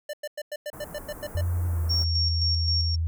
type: tone bursts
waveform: square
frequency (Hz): 594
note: D5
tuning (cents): +20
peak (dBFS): -31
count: 10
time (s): 0.09-1.412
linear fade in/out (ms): 5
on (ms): 44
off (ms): 98
type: band-stop noise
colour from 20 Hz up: pink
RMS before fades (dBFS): -42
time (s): 0.73-2.04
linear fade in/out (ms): 2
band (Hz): 1500 to 9100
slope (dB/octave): 24
type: tone with pitch glide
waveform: sine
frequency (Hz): 87.31 to 81.94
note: F2 to E2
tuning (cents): 0 to -10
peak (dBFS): -23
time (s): 1.35-3.07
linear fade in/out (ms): 0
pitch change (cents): -110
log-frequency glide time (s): 1.67-1.82
type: tone with tremolo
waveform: sine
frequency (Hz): 5520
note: F8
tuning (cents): -21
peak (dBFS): -23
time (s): 1.89-2.96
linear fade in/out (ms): 20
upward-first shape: square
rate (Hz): 3.8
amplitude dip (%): 45
effects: none